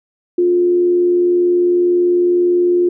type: tone with frequency modulation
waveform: sine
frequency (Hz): 353.3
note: F4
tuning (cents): +20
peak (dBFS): -10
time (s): 0.38-2.89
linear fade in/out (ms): 5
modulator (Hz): 81.9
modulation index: 0.2
effects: none